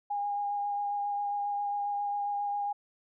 sine tone with vibrato, 815 Hz, G#5, 33 cents flat, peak -29 dBFS, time 0.1-2.73 s, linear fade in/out 10 ms, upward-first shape sine, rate 7.4 Hz, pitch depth 13 cents each way, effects none

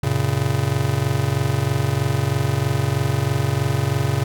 square chord, F# major, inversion none, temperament just, 92.5 / 115.62 / 138.75 Hz, F#2 / A#2 / C#3, 0 / -14 / +2 cents, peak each -26 / -23 / -22 dBFS, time 0.03-4.24 s, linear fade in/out 5 ms, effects none

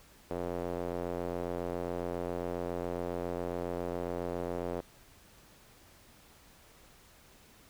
square tone with band-pass filter, 43.65 Hz, F1, in tune, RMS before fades -36 dBFS, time 0.3-4.81 s, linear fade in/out 10 ms, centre 510 Hz, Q 1.7, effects pink hiss -59 dBFS RMS until 7.69 s

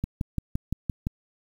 click train, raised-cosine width 5 ms, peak -14 dBFS, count 7, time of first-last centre 0.04-1.069 s, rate 5.83 Hz, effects 8-bit

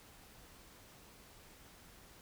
silence, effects pink hiss -59 dBFS RMS until 2.21 s

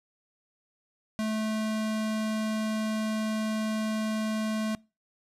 square tone, 217.4 Hz, A3, 21 cents flat, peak -28 dBFS, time 1.19-4.75 s, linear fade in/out 0 ms, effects noise-tail reverb RT60 0.3 s tail -24 dB re dry + low-pass 11000 Hz 12 dB/octave

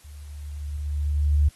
sine tone with level ramp, 73.42 Hz, D2, in tune, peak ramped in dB -40 to -14 dBFS, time 0.04-1.49 s, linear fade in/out 10 ms, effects white hiss -55 dBFS RMS until 1.55 s + AAC 32 kbps

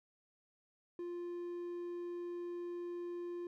triangle tone, 349.2 Hz, F4, in tune, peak -38 dBFS, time 0.99-3.47 s, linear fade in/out 2 ms, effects none

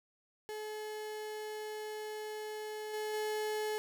35% pulse tone with level steps, 427.7 Hz, A4, 49 cents flat, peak -38 / -34 / -32 dBFS, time 0.49-3.78 s, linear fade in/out 0 ms, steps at 2.93 / 3.13 s, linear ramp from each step 10 ms, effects none

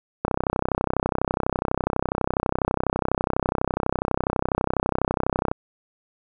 click train, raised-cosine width 1 ms, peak -7 dBFS, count 170, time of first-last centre 0.25-5.515 s, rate 32.1 Hz, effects none

